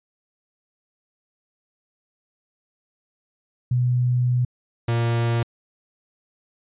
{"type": "tone pair in turn", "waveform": ["sine", "45% pulse"], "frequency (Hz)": [124, 117.04], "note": ["B2", "A#2"], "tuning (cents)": [7, 7], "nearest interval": "minor second", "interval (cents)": 100, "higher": "first", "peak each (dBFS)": [-17, -19], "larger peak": "first", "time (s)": [[3.71, 4.45], [4.88, 5.43]], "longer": "first", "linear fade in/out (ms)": 5, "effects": ["resampled to 8000 Hz"]}